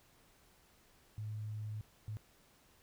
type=tone bursts at uneven times; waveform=sine; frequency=107.1 Hz; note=A2; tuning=46 cents flat; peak=-39 dBFS; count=2; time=1.18-1.81 / 2.08-2.17 s; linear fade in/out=0 ms; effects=pink hiss -67 dBFS RMS until 2.82 s